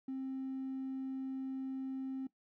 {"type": "tone", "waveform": "triangle", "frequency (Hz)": 264.9, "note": "C4", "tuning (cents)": 22, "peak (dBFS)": -34, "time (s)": [0.08, 2.27], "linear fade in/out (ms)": 5, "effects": ["noise-tail reverb RT60 0.1 s tail -20 dB re dry", "tanh soft clip ceiling -34 dBFS"]}